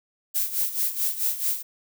violet noise with tremolo, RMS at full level -23 dBFS, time 0.34-1.63 s, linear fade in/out 20 ms, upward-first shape sine, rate 4.6 Hz, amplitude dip 75%, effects none

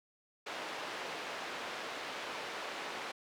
pink band-pass noise, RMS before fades -42 dBFS, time 0.46-3.12 s, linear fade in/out 10 ms, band 480 to 3600 Hz, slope 12 dB/octave, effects none

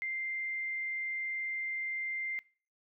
sine tone, 2093 Hz, C7, in tune, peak -33 dBFS, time 0.02-2.39 s, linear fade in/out 0 ms, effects noise-tail reverb RT60 0.4 s tail -23 dB re dry

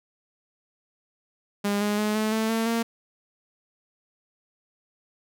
sawtooth tone with pitch steps, 203.2 / 207.5 / 211.8 / 216.3 / 220.8 / 225.5 / 230.2 Hz, G#3 / G#3 / G#3 / A3 / A3 / A3 / A#3, -38 / -1 / +34 / -29 / +6 / +43 / -22 cents, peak -19 dBFS, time 1.64-2.83 s, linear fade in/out 10 ms, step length 170 ms, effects none

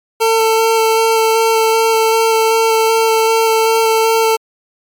25% pulse tone with vibrato, 448.1 Hz, A4, 32 cents sharp, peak -6 dBFS, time 0.2-4.37 s, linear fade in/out 20 ms, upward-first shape square, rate 2.6 Hz, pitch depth 9 cents each way, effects MP3 96 kbps

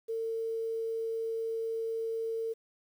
sine tone, 452 Hz, A4, 47 cents sharp, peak -31 dBFS, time 0.08-2.54 s, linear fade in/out 20 ms, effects 10-bit

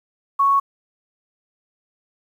sine tone, 1108.7 Hz, C#6, in tune, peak -13 dBFS, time 0.39-0.6 s, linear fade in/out 10 ms, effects 8-bit

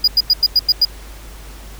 triangle tone bursts, 4900 Hz, D#8, 27 cents flat, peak -7 dBFS, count 7, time 0.04-0.851 s, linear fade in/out 5 ms, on 37 ms, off 92 ms, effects added 50 Hz sine -34 dBFS peak until 1.79 s + pink hiss -40 dBFS RMS until 1.79 s

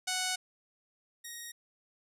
5% pulse tone pair in turn, 740 / 1877.7 Hz, F#5 / A#6, 0 / +12 cents, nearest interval octave + major third, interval 1612 cents, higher second, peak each -19 / -30 dBFS, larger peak first, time 0.07-0.36 / 1.24-1.52 s, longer first, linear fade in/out 10 ms, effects low-pass 12000 Hz 12 dB/octave

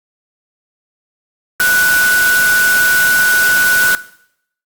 sine tone in noise, 1480 Hz, F#6, in tune, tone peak -10 dBFS, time 1.6-3.95 s, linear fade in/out 0 ms, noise white, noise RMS -18 dBFS, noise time 1.6-3.95 s, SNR +5 dB, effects noise-tail reverb RT60 0.7 s tail -17 dB re dry + Opus 48 kbps

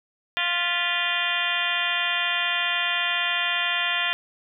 harmonic tone with a mistuned harmonic, 349.2 Hz, F4, in tune, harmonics 2 / 3 / 4 / 5 / 6 / 7 / 8 / 9 / 10, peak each -34 / -34 / -32 / -29 / -31 / -29 / -31 / -29 / -32 dBFS, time 0.37-4.13 s, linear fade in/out 0 ms, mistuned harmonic 6, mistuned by -100 cents, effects none

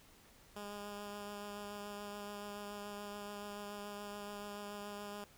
10% pulse tone with vibrato, 205 Hz, G#3, 22 cents flat, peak -36 dBFS, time 0.56-5.24 s, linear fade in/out 2 ms, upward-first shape sine, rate 7 Hz, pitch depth 13 cents each way, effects pink hiss -63 dBFS RMS until 5.37 s

